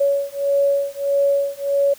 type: beating tone pair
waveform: sine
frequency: 560 / 561.6 Hz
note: C#5 / C#5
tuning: +18 / +22 cents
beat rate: 1.6 Hz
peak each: -19 / -19 dBFS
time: 0-1.94 s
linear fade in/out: 10 ms
effects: white hiss -45 dBFS RMS until 1.98 s